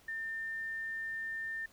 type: tone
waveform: sine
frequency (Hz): 1800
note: A6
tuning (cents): +39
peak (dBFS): -36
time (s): 0.08-1.66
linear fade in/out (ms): 5
effects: pink hiss -63 dBFS RMS until 1.72 s